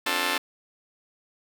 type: chord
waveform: 5% pulse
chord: D minor seventh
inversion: third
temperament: just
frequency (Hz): 264.3 / 293.7 / 352.4 / 440.5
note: C4 / D4 / F4 / A4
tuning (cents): +18 / 0 / +16 / +2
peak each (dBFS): -20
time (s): 0.06-0.38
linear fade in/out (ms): 5
effects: none